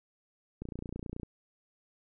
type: click train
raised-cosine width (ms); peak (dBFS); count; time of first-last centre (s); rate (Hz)
3; -26; 19; 0.62-1.232; 29.4
effects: none